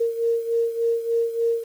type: beating tone pair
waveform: sine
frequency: 462.1 / 465.5 Hz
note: A#4 / A#4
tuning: -15 / -2 cents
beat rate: 3.4 Hz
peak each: -21 / -26 dBFS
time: 0-1.64 s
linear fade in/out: 10 ms
effects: 8-bit